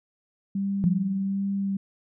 sine tone with vibrato, 196 Hz, G3, in tune, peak -24 dBFS, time 0.55-1.77 s, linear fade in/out 5 ms, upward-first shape sine, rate 1.3 Hz, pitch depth 16 cents each way
sine tone with exponential decay, 174.61 Hz, F3, in tune, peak -16 dBFS, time 0.84-1.35 s, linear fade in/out 0 ms, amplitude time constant 110 ms
effects none

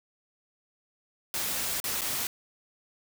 white noise with dropouts, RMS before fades -31 dBFS, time 1.34-2.27 s, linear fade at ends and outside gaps 1 ms, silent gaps 1.801-1.841 / 2.01-2.017 s, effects none

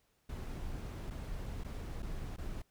brown noise with dropouts, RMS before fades -41 dBFS, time 0.29-2.62 s, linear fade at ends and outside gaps 5 ms, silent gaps 1.102-1.106 / 1.638-1.645 / 2.023-2.027 / 2.364-2.382 s, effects pink hiss -75 dBFS RMS until 2.7 s

